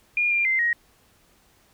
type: tone with pitch steps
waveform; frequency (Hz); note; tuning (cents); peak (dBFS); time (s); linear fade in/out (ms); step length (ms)
sine; 2424 / 2392 / 2079 / 1885; D#7 / D7 / C7 / A#6; -46 / +31 / -12 / +19; -19; 0.17-0.73; 2; 140
effects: pink hiss -60 dBFS RMS until 1.73 s